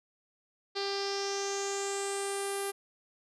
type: tone with low-pass filter sweep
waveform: sawtooth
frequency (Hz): 396.6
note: G4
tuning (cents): +20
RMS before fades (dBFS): -34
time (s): 0.75-2.72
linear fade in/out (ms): 20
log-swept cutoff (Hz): 4500 to 11000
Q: 5.7
effects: none